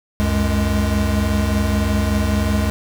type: tone cluster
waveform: square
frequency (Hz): 68.1 / 91.5 / 209.4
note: C#2 / F#2 / G#3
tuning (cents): -30 / -19 / +15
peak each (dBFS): -21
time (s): 0.2-2.7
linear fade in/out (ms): 0
effects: none